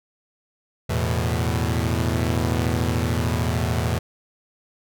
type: chord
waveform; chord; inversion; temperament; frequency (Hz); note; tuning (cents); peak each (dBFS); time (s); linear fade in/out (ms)
sawtooth; E suspended fourth; none; equal; 82.41 / 110 / 123.47; E2 / A2 / B2; 0 / 0 / 0; -20 / -21 / -22; 0.89-3.99; 10
effects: none